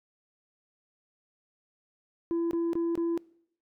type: tone bursts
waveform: sine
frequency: 336.5 Hz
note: E4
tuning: 36 cents sharp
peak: -23 dBFS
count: 4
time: 2.31-3.176 s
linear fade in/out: 0 ms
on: 200 ms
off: 22 ms
effects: noise-tail reverb RT60 0.7 s tail -25 dB re dry + tanh soft clip ceiling -25 dBFS